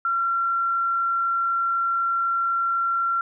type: tone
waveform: sine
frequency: 1366 Hz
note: F6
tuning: 39 cents flat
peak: -20 dBFS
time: 0.05-3.21 s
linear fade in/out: 2 ms
effects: none